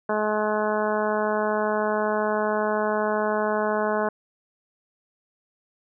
harmonic tone, 212.7 Hz, G#3, 42 cents sharp, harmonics 1 / 2 / 3 / 4 / 5 / 6 / 7 / 8, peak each -30 / -27 / -26 / -30 / -30 / -37 / -32 / -39 dBFS, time 0.09-4.09 s, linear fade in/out 5 ms, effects none

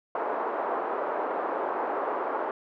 white band-pass noise, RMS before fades -30 dBFS, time 0.15-2.51 s, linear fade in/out 2 ms, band 350 to 1100 Hz, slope 24 dB/octave, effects none

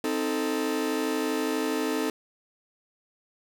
40% pulse chord, A diminished, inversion first, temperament equal with one note detuned, 261.6 / 314 / 440 Hz, C4 / Eb4 / A4, 0 / +16 / 0 cents, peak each -30 / -29 / -29 dBFS, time 0.04-2.1 s, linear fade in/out 2 ms, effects none

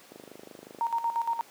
click train, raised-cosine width 2 ms, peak -28 dBFS, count 18, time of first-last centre 0.12-0.787 s, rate 25.5 Hz
sine tone with tremolo, 927 Hz, A#5, 10 cents flat, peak -24 dBFS, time 0.81-1.41 s, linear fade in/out 0 ms, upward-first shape square, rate 8.6 Hz, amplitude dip 70%
effects pink hiss -53 dBFS RMS until 1.5 s + high-pass 300 Hz 12 dB/octave

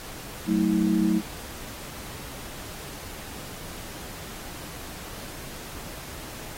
sine tone cluster, 186.4 / 220 / 320.5 Hz, F#3 / A3 / E4, +13 / 0 / -49 cents, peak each -24 dBFS, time 0.46-1.22 s, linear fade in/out 50 ms, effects pink hiss -40 dBFS RMS until 6.57 s + AAC 48 kbps

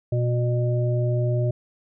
harmonic tone, 121.5 Hz, B2, 28 cents flat, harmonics 1 / 3 / 5, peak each -20 / -30 / -29 dBFS, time 0.12-1.51 s, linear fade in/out 5 ms, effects none

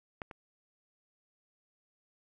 clicks, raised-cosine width 0.5 ms, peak -23 / -30 dBFS, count 2, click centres 0.218 / 0.312 s, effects none

